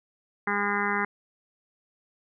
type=harmonic tone; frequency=203.4 Hz; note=G#3; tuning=36 cents flat; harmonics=1 / 2 / 4 / 5 / 6 / 7 / 8 / 9 / 10; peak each=-33 / -33 / -33 / -33 / -33 / -33 / -33 / -33 / -33 dBFS; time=0.47-1.05 s; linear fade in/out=5 ms; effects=none